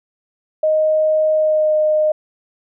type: tone with pitch glide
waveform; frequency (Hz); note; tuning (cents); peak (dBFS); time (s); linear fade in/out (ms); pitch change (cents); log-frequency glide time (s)
sine; 622.3 to 614.8; D#5 to D#5; 0 to -21; -12; 0.63-2.12; 5; -21; 1.33-1.76
effects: none